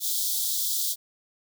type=high-pass noise; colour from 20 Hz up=white; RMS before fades=-27 dBFS; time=0-0.96 s; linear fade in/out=50 ms; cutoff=3300 Hz; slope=96 dB/octave; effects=none